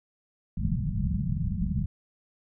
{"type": "low-pass noise", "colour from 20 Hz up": "white", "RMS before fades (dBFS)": -28, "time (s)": [0.57, 1.86], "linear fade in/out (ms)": 5, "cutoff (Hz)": 210, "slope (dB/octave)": 96, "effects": []}